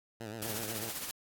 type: tone with vibrato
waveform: 10% pulse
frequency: 110 Hz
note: A2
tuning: in tune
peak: -32 dBFS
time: 0.2-0.9 s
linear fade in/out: 10 ms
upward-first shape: sine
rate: 8.1 Hz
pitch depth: 94 cents each way
type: noise with tremolo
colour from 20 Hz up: white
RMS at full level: -37 dBFS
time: 0.42-1.11 s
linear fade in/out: 0 ms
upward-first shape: triangle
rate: 15 Hz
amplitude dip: 55%
effects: AAC 64 kbps